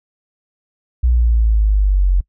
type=exponential sweep; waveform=sine; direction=down; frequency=61.74 to 44.69 Hz; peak=-10 dBFS; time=1.03-2.21 s; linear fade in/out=10 ms; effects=noise-tail reverb RT60 0.1 s tail -24 dB re dry